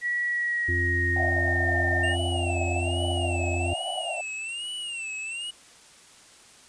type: tone with pitch glide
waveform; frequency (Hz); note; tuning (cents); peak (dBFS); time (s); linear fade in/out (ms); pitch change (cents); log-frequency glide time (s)
sine; 1931 to 1812.1; B6 to A#6; -39 to -49; -24; 0.01-2.16; 50; -110; 0.27-1.77
type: harmonic tone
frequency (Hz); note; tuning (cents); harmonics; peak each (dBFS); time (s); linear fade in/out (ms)
87.31; F2; 0; 1 / 3 / 4; -26 / -37 / -33; 0.68-3.74; 10
type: band-pass noise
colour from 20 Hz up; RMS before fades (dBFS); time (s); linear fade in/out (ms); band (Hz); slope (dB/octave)
white; -33; 1.16-4.21; 5; 610 to 760; 96
type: tone with vibrato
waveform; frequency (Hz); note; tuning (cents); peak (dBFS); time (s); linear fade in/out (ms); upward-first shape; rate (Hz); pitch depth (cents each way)
square; 2757; F7; -23; -32; 2.03-5.51; 10; sine; 1.2; 120
effects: white hiss -52 dBFS RMS until 6.68 s + resampled to 22050 Hz